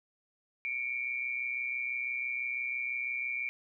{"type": "tone pair together", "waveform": "sine", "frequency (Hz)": [2236, 2362], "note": ["C#7", "D7"], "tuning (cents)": [14, 9], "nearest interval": "minor second", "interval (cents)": 95, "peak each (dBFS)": [-36, -34], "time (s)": [0.65, 3.49], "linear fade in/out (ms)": 0, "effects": []}